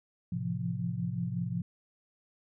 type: chord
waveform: sine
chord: F major seventh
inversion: first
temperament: equal with one note detuned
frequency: 110 / 130.81 / 169.06 / 174.61 Hz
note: A2 / C3 / E3 / F3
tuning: 0 / 0 / +44 / 0 cents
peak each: -37 / -36 / -40 / -34 dBFS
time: 0.32-1.62 s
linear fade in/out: 5 ms
effects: none